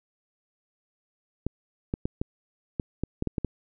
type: clicks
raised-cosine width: 3 ms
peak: -14 dBFS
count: 10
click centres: 1.466 / 1.939 / 2.055 / 2.215 / 2.798 / 3.036 / 3.224 / 3.273 / 3.382 / 3.447 s
effects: none